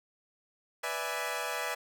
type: chord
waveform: 15% pulse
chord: E dominant seventh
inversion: second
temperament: equal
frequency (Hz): 493.9 / 587.3 / 659.3 / 830.6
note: B4 / D5 / E5 / G#5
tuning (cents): 0 / 0 / 0 / 0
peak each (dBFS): -32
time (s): 0.83-1.75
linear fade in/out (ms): 10
effects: none